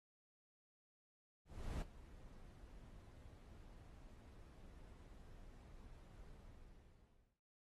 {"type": "noise with ADSR envelope", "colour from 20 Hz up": "brown", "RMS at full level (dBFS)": -42, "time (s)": [1.45, 7.4], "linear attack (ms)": 370, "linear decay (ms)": 5, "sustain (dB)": -17, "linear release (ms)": 1100, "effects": ["noise-tail reverb RT60 0.3 s tail -17 dB re dry", "AAC 32 kbps"]}